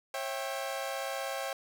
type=chord; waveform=sawtooth; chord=C# diminished; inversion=none; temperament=equal with one note detuned; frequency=543.3 / 659.3 / 784 Hz; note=C#5 / E5 / G5; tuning=-35 / 0 / 0 cents; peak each=-33 / -36 / -35 dBFS; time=0.14-1.53 s; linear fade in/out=2 ms; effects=none